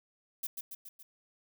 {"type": "noise with echo", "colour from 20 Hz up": "violet", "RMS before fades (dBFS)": -36, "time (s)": [0.43, 0.47], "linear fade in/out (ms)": 5, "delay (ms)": 140, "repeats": 4, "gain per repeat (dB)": -4, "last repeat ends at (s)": 1.03, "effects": []}